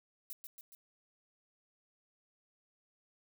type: noise with echo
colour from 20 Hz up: violet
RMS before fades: -44 dBFS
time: 0.3-0.33 s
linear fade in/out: 0 ms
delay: 140 ms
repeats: 3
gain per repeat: -4 dB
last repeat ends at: 0.75 s
effects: none